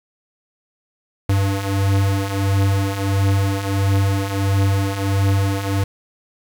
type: beating tone pair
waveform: square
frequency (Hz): 97.1 / 98.6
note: G2 / G2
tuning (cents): -16 / +11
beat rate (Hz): 1.5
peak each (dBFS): -23 / -18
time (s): 1.29-5.84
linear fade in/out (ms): 5
effects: 7-bit